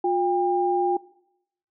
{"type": "tone pair together", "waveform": "sine", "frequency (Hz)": [356.4, 800], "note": ["F4", "G5"], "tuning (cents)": [35, 35], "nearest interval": "octave + major second", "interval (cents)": 1400, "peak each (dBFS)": [-22, -23], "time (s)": [0.04, 0.97], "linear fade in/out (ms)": 5, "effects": ["noise-tail reverb RT60 0.8 s tail -21 dB re dry"]}